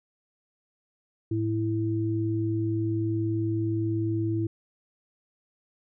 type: tone pair together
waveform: sine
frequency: 108.54 / 329.6 Hz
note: A2 / E4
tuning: -23 / 0 cents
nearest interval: octave + perfect fifth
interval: 1923 cents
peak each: -27 dBFS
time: 1.31-4.47 s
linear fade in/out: 5 ms
effects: none